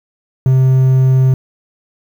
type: tone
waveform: triangle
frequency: 130.81 Hz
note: C3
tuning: in tune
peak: -5 dBFS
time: 0.46-1.34 s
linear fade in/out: 2 ms
effects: 7-bit